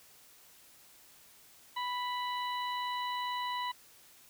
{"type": "harmonic tone", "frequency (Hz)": 987.8, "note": "B5", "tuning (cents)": 0, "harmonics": [1, 2, 3, 4], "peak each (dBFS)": [-34, -42, -44, -44], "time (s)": [1.76, 3.72], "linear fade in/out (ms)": 10, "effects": ["white hiss -59 dBFS RMS until 4.29 s"]}